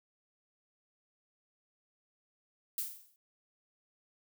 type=noise with exponential decay; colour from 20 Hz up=violet; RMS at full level=-33 dBFS; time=2.78-3.16 s; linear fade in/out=1 ms; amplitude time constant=81 ms; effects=none